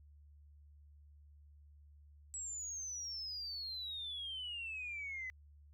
sine exponential sweep, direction down, 7820 to 2002 Hz, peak -40 dBFS, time 2.34-5.3 s, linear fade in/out 0 ms, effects tanh soft clip ceiling -36 dBFS + added 73 Hz sine -58 dBFS peak until 5.73 s

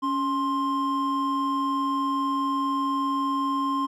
triangle tone pair together, 278.8 / 1054 Hz, C#4 / C6, +10 / +12 cents, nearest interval octave + major seventh, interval 2302 cents, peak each -25 / -23 dBFS, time 0.02-3.87 s, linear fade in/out 20 ms, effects none

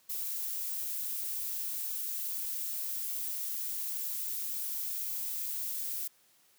violet noise, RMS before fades -36 dBFS, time 0.09-6.08 s, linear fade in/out 10 ms, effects white hiss -66 dBFS RMS until 6.58 s + high-pass 100 Hz 12 dB/octave

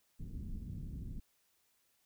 pink low-pass noise, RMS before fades -43 dBFS, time 0.19-1.2 s, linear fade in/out 10 ms, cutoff 230 Hz, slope 24 dB/octave, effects white hiss -75 dBFS RMS until 2.05 s

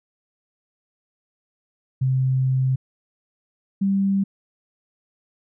sine tone pair in turn, 130.81 / 195.99 Hz, C3 / G3, 0 / 0 cents, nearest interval perfect fifth, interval 700 cents, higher second, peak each -17 dBFS, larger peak neither, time 2.01-2.76 / 3.81-4.24 s, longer first, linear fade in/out 10 ms, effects none

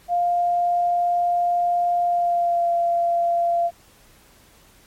sine tone with pitch glide, 701 to 687.8 Hz, F5 to F5, +6 to -27 cents, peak -17 dBFS, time 0.08-3.71 s, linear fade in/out 50 ms, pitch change -33 cents, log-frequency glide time 2.04-2.7 s, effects pink hiss -53 dBFS RMS until 4.86 s + MP3 64 kbps

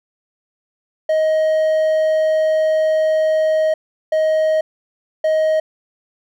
triangle tone bursts at uneven times, 628 Hz, D#5, 16 cents sharp, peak -11 dBFS, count 3, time 1.09-3.74 / 4.12-4.61 / 5.24-5.6 s, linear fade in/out 5 ms, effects none

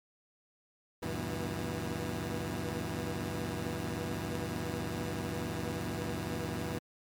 15% pulse tone cluster, 73.7 / 96 / 119.4 / 163.2 / 243.3 Hz, D2 / G2 / A#2 / E3 / B3, +7 / -36 / +42 / -17 / -26 cents, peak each -37 / -33 / -34 / -33 / -39 dBFS, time 1.02-6.79 s, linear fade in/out 10 ms, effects MP3 96 kbps

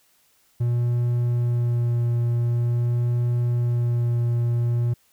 triangle tone with vibrato, 119.7 Hz, A#2, 46 cents sharp, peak -17 dBFS, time 0.6-4.94 s, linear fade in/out 10 ms, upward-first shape sine, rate 0.46 Hz, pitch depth 13 cents each way, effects white hiss -62 dBFS RMS until 5.12 s

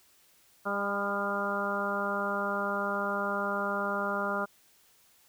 harmonic tone with a mistuned harmonic, 200.8 Hz, G3, 42 cents sharp, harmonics 1 / 2 / 3 / 4 / 5 / 6 / 7, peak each -37 / -38 / -35 / -39 / -38 / -35 / -34 dBFS, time 0.65-4.46 s, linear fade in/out 20 ms, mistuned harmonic 6, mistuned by +20 cents, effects white hiss -63 dBFS RMS until 5.28 s

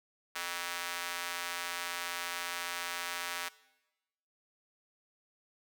square tone with high-pass filter, 87.31 Hz, F2, in tune, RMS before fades -38 dBFS, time 0.35-3.49 s, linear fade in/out 10 ms, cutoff 1400 Hz, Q 0.97, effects noise-tail reverb RT60 1.0 s tail -20 dB re dry

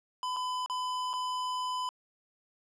square tone with dropouts, 1006 Hz, B5, 32 cents sharp, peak -32 dBFS, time 0.23-1.89 s, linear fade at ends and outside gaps 1 ms, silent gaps 0.363-0.367 / 0.661-0.698 / 1.132-1.137 s, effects low-pass 7000 Hz 12 dB/octave + 12-bit

